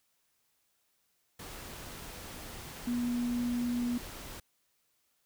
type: tone in noise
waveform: sine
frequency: 241.8 Hz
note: B3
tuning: 36 cents flat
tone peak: -29 dBFS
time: 2.87-3.98 s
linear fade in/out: 5 ms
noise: pink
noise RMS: -45 dBFS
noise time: 1.39-4.4 s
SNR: +13 dB
effects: white hiss -75 dBFS RMS until 5.25 s